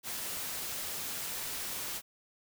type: noise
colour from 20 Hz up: white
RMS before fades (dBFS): -38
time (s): 0.03-2.02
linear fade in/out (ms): 50
effects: none